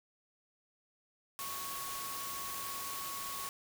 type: tone in noise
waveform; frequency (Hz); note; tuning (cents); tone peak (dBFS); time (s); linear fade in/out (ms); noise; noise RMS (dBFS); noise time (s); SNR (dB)
sine; 1108.7; C#6; 0; -43; 1.39-3.49; 0; white; -42; 1.39-3.49; -4
effects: none